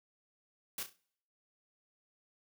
white noise with echo, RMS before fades -39 dBFS, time 0.78-0.83 s, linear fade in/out 2 ms, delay 33 ms, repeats 4, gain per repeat -9 dB, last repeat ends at 0.962 s, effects noise-tail reverb RT60 0.7 s tail -26 dB re dry + high-pass 100 Hz 12 dB/octave

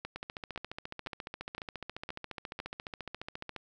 two click trains, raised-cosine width 0.3 ms, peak -22 / -23 dBFS, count 6 / 50, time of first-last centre 0.05-2.601 / 0.16-3.563 s, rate 1.96 / 14.4 Hz, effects none

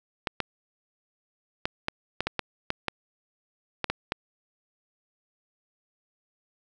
clicks, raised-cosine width 0.3 ms, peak -10 dBFS, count 12, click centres 0.272 / 0.403 / 1.655 / 1.884 / 2.206 / 2.27 / 2.393 / 2.704 / 2.883 / 3.843 / 3.9 / 4.121 s, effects none

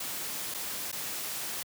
white noise with dropouts, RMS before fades -36 dBFS, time 0-1.63 s, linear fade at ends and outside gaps 5 ms, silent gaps 0.541-0.545 / 0.917-0.926 s, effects high-pass 100 Hz 12 dB/octave

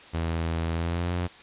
sawtooth tone with pitch glide, 82.41 to 88.32 Hz, E2 to F2, 0 to +20 cents, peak -22 dBFS, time 0.13-1.28 s, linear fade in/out 20 ms, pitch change +120 cents, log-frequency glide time 0.73-1.14 s, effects white hiss -48 dBFS RMS until 1.42 s + resampled to 8000 Hz

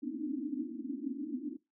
white band-pass noise, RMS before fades -38 dBFS, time 0.02-1.57 s, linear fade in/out 10 ms, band 240 to 310 Hz, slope 96 dB/octave, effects noise-tail reverb RT60 0.2 s tail -19 dB re dry

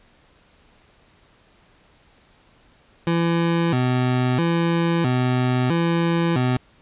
25% pulse tone with vibrato, 145.8 Hz, D3, 12 cents flat, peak -14 dBFS, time 3.07-6.57 s, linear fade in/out 2 ms, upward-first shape square, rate 0.76 Hz, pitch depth 250 cents each way, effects pink hiss -56 dBFS RMS until 6.81 s + resampled to 8000 Hz

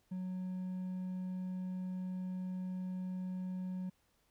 triangle tone with hard clipping, 184.3 Hz, F#3, 7 cents flat, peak -38 dBFS, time 0.11-3.9 s, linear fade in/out 10 ms, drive 5 dB, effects pink hiss -75 dBFS RMS until 4.3 s

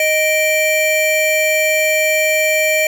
square tone pair together, 622.3 / 2348 Hz, D#5 / D7, 0 / -1 cents, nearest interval octave + major seventh, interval 2299 cents, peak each -16 dBFS, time 0-2.87 s, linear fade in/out 2 ms, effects none

